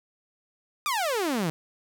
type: exponential sweep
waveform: sawtooth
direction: down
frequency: 1244.5 to 150.3 Hz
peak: -21 dBFS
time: 0.86-1.5 s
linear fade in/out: 0 ms
effects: none